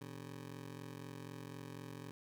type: ring-modulated tone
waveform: 20% pulse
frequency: 138.3 Hz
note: C#3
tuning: 4 cents flat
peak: -39 dBFS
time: 0.01-2.11 s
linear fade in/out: 0 ms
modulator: 22 Hz
effects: none